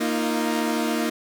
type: chord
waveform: sawtooth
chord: Bb suspended fourth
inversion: none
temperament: equal with one note detuned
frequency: 233.1 / 311.1 / 345 Hz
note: Bb3 / Eb4 / F4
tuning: 0 / 0 / -21 cents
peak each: -21 / -22 / -26 dBFS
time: 0-1.1 s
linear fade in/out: 10 ms
effects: none